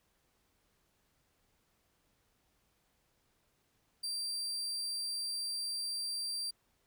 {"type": "tone", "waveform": "35% pulse", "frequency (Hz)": 4706, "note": "D8", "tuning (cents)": 3, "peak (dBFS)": -34, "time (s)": [4.03, 6.51], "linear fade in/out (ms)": 10, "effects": ["pink hiss -75 dBFS RMS until 6.86 s"]}